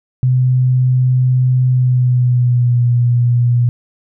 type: tone with pitch glide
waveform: sine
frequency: 127.4 to 120.95 Hz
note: C3 to B2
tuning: -46 to -36 cents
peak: -9 dBFS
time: 0.23-3.69 s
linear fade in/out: 0 ms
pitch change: -90 cents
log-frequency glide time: 1.67-2.84 s
effects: none